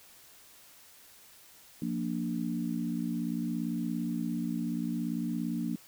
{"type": "chord", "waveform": "sine", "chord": "Bb major", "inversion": "second", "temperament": "equal with one note detuned", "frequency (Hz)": [175.83, 233.1, 293.7], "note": ["F3", "Bb3", "D4"], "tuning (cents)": [12, 0, 0], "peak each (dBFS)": [-35, -33, -36], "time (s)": [1.82, 5.76], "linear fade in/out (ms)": 2, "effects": ["white hiss -56 dBFS RMS until 5.87 s"]}